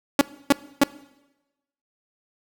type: tone bursts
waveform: sawtooth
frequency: 281.8 Hz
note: C#4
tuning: 29 cents sharp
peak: -8 dBFS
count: 3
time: 0.19-0.836 s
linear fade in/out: 2 ms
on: 22 ms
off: 290 ms
effects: noise-tail reverb RT60 1.0 s tail -20 dB re dry